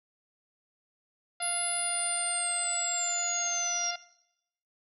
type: harmonic tone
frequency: 698.5 Hz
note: F5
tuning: in tune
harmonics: 1 / 2 / 3 / 4 / 5 / 6 / 7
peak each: -37 / -40 / -42 / -43 / -44 / -45 / -45 dBFS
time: 1.4-3.96 s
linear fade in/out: 5 ms
type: linear sweep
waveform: sine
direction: down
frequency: 10548 to 5560 Hz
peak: -29 dBFS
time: 1.42-3.91 s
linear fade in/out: 5 ms
effects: noise-tail reverb RT60 0.8 s tail -18 dB re dry